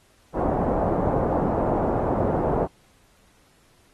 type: low-pass noise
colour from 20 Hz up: white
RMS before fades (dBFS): -23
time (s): 0.33-2.68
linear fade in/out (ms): 50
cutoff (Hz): 770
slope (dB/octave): 24
effects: pink hiss -60 dBFS RMS until 3.93 s + AAC 32 kbps